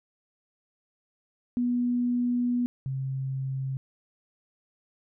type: tone pair in turn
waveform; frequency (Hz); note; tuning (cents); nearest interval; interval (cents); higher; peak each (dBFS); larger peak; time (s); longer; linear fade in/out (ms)
sine; 243.9 / 133.53; B3 / C3; -21 / +36; minor seventh; 1043; first; -23 / -28; first; 1.57-2.66 / 2.86-3.77; first; 0
effects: none